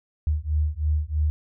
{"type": "beating tone pair", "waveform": "sine", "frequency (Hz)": [74.6, 77.7], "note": ["D2", "D#2"], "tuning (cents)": [28, -2], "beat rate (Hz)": 3.1, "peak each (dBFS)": -24, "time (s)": [0.27, 1.3], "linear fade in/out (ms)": 0, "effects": []}